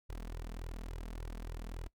sawtooth tone with flanger, 40.89 Hz, E1, 13 cents flat, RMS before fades -43 dBFS, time 0.09-1.88 s, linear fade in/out 10 ms, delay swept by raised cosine 2 to 4.6 ms, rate 3.5 Hz, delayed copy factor +0.9, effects noise-tail reverb RT60 0.1 s tail -21 dB re dry

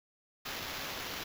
white noise with sample-and-hold, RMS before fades -40 dBFS, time 0.45-1.24 s, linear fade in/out 10 ms, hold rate 8820 Hz, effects none

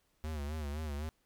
square tone with vibrato, 75 Hz, D2, 37 cents sharp, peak -37 dBFS, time 0.24-1.09 s, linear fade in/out 0 ms, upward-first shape sine, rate 3.9 Hz, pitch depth 95 cents each way, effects pink hiss -75 dBFS RMS until 1.25 s

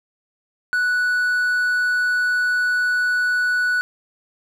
triangle tone, 1478 Hz, F#6, 2 cents flat, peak -15 dBFS, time 0.73-3.81 s, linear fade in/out 0 ms, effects none

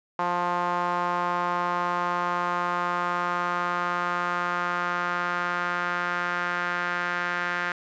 sawtooth tone with band-pass filter sweep, 176.1 Hz, F3, 15 cents sharp, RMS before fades -27 dBFS, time 0.19-7.72 s, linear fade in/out 2 ms, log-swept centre 980 to 1600 Hz, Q 3, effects resampled to 16000 Hz + 9-bit

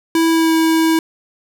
square tone with pitch glide, 328 to 323.7 Hz, E4 to E4, -9 to -31 cents, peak -12 dBFS, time 0.15-0.99 s, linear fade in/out 2 ms, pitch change -22 cents, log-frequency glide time 0.29-0.54 s, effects none

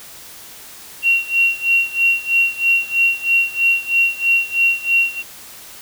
sine tone with tremolo, 2743 Hz, F7, 32 cents flat, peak -10 dBFS, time 1.02-5.23 s, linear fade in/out 50 ms, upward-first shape sine, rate 3.1 Hz, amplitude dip 90%, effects white hiss -38 dBFS RMS until 5.81 s

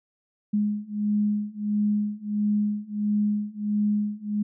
sine beating tone pair, 207.7 / 209.2 Hz, G#3 / G#3, 0 / +13 cents, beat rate 1.5 Hz, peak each -26 / -25 dBFS, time 0.53-4.43 s, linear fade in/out 10 ms, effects none

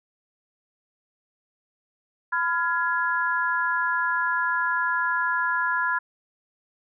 sine chord, F diminished, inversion second, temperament just, 1005.8 / 1396.9 / 1676.3 Hz, Cb6 / F6 / Ab6, +31 / 0 / +16 cents, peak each -26 dBFS, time 2.32-5.99 s, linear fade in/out 10 ms, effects none

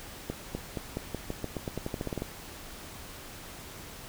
accelerating click train, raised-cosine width 2 ms, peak -19 dBFS, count 17, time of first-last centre 0.3-2.221 s, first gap 250 ms, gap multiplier 0.89, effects pink hiss -45 dBFS RMS until 4.08 s

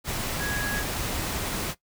sine tone in noise, 1661.2 Hz, G#6, in tune, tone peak -29 dBFS, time 0.38-0.84 s, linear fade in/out 50 ms, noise pink, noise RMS -30 dBFS, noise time 0.04-1.75 s, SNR -2 dB, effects noise-tail reverb RT60 0.1 s tail -17 dB re dry

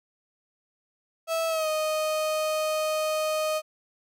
35% pulse tone with pitch glide, 654 to 620.9 Hz, E5 to D#5, -14 to -4 cents, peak -23 dBFS, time 1.27-3.62 s, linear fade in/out 50 ms, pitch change -90 cents, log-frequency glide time 1.48-1.68 s, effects none

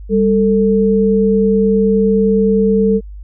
sine tone pair together, 198.3 / 445.2 Hz, G3 / A4, +20 / +20 cents, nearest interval octave + major second, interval 1400 cents, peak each -12 dBFS, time 0.09-3.01 s, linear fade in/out 50 ms, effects added 50 Hz sine -28 dBFS peak until 3.23 s

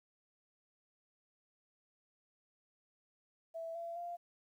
sine tone with pitch steps, 659.3 / 676.7 / 694.5 Hz, E5 / E5 / F5, 0 / +45 / -10 cents, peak -40 dBFS, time 3.54-4.17 s, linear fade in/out 20 ms, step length 210 ms, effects 12-bit

